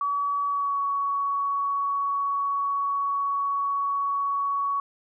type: tone with pitch glide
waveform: sine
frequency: 1138 to 1121 Hz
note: C#6 to C#6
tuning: +45 to +19 cents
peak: -23 dBFS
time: 0.01-4.8 s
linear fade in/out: 2 ms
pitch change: -26 cents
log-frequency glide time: 0.47-0.79 s
effects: none